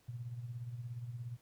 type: tone with tremolo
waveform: sine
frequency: 120 Hz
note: B2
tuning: 49 cents flat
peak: -38 dBFS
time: 0.08-1.37 s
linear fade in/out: 10 ms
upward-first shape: sine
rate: 17 Hz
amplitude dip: 60%
effects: pink hiss -70 dBFS RMS until 1.41 s